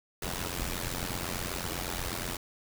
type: noise with amplitude modulation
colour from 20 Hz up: pink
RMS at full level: -31 dBFS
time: 0.22-2.37 s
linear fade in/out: 5 ms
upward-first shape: sine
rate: 88.1 Hz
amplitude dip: 85%
effects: none